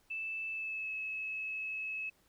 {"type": "tone with pitch glide", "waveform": "sine", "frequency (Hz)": [2637, 2586], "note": ["E7", "E7"], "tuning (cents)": [0, -34], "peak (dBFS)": -36, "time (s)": [0.1, 2.1], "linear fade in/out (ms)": 10, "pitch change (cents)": -34, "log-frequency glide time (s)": [0.5, 0.92], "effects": ["pink hiss -70 dBFS RMS until 2.28 s"]}